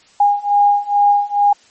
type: beating tone pair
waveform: sine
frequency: 815 / 817.3 Hz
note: G#5 / G#5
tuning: -33 / -28 cents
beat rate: 2.3 Hz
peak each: -14 / -13 dBFS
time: 0.2-1.53 s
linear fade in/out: 5 ms
effects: white hiss -50 dBFS RMS until 1.7 s + MP3 32 kbps